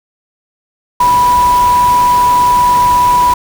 sine tone in noise, 983 Hz, B5, 8 cents flat, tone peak -6 dBFS, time 1-3.34 s, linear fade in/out 5 ms, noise pink, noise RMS -22 dBFS, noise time 1-3.34 s, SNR +13 dB, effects none

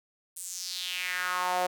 sawtooth tone with high-pass filter sweep, 181.2 Hz, F#3, 36 cents flat, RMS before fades -32 dBFS, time 0.36-1.67 s, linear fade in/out 10 ms, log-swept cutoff 9400 to 600 Hz, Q 3.4, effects none

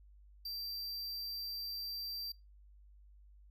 square tone, 4699 Hz, D8, in tune, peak -40 dBFS, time 0.45-2.32 s, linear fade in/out 5 ms, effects noise-tail reverb RT60 0.2 s tail -19 dB re dry + added 50 Hz sine -57 dBFS peak until 3.5 s

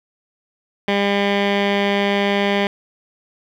15% pulse tone with low-pass filter, 200.8 Hz, G3, 42 cents sharp, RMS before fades -18 dBFS, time 0.88-2.67 s, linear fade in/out 2 ms, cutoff 2800 Hz, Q 2.7, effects 8-bit

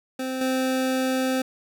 25% pulse tone with level steps, 260 Hz, C4, 11 cents flat, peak -23 / -18 dBFS, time 0.19-1.42 s, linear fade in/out 5 ms, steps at 0.41 s, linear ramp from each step 2 ms, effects none

